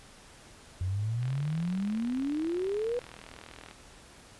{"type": "exponential sweep", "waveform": "sine", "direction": "up", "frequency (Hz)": [88.8, 496.5], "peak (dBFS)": -28, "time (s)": [0.81, 2.99], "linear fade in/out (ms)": 0}
{"type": "click train", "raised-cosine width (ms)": 0.3, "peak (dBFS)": -29, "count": 101, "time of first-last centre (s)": [1.23, 3.711], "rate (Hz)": 40.3}
{"effects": ["pink hiss -53 dBFS RMS until 4.39 s", "resampled to 24000 Hz"]}